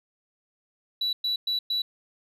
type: tone bursts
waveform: sine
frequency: 3939 Hz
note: B7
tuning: 5 cents flat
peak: -22 dBFS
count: 4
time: 1.01-1.82 s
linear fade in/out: 5 ms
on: 120 ms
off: 110 ms
effects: tanh soft clip ceiling -22 dBFS